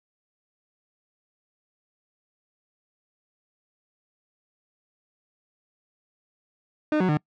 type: tone with pitch steps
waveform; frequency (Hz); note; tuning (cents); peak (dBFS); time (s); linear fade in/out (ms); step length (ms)
30% pulse; 304.8 / 184.8 / 150.6; D#4 / F#3 / D3; -36 / -2 / +44; -17; 6.92-7.172; 2; 84
effects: noise-tail reverb RT60 0.1 s tail -26 dB re dry + low-pass 2000 Hz 12 dB/octave